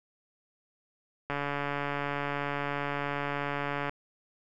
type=click train; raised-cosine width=0.5 ms; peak=-17 dBFS; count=372; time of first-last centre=1.3-3.894 s; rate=143 Hz; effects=none